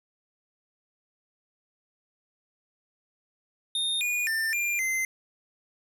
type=tone with pitch steps; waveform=square; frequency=3665 / 2445 / 1791 / 2393 / 2071 Hz; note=A#7 / D#7 / A6 / D7 / C7; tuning=-30 / -31 / +30 / +32 / -18 cents; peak=-26 dBFS; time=3.75-5.05 s; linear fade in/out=2 ms; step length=260 ms; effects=none